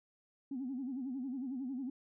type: tone with vibrato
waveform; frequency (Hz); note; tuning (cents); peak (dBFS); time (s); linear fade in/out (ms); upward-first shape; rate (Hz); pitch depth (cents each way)
sine; 260.7; C4; -6; -36; 0.51-1.9; 5; sine; 11; 130
effects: tanh soft clip ceiling -32 dBFS